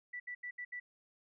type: tone bursts at uneven times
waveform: sine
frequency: 1966 Hz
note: B6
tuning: 8 cents flat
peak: -40 dBFS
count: 5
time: 0.13-0.2 / 0.27-0.35 / 0.43-0.51 / 0.58-0.65 / 0.72-0.8 s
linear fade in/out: 10 ms
effects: none